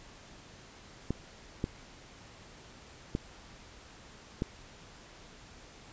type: clicks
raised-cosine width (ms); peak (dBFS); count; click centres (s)
3; -17; 4; 1.106 / 1.641 / 3.151 / 4.421
effects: pink hiss -53 dBFS RMS until 5.92 s + resampled to 16000 Hz